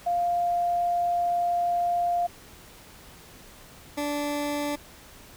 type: tone pair in turn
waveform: sine / 20% pulse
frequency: 699 / 291.3 Hz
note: F5 / D4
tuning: +1 / -14 cents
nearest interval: octave + minor third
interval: 1515 cents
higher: first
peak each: -22 dBFS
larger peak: neither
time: 0.06-2.27 / 3.97-4.76 s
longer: first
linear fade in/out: 10 ms
effects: pink hiss -49 dBFS RMS until 5.36 s